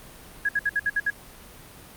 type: tone bursts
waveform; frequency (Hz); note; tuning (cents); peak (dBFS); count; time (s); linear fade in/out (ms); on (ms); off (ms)
sine; 1661; G#6; 0; -20; 7; 0.45-1.102; 5; 40; 62
effects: pink hiss -46 dBFS RMS until 1.96 s + Opus 32 kbps